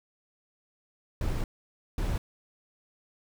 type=noise bursts at uneven times; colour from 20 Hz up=brown; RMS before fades=-29 dBFS; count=2; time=1.21-1.44 / 1.98-2.18 s; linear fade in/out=2 ms; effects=none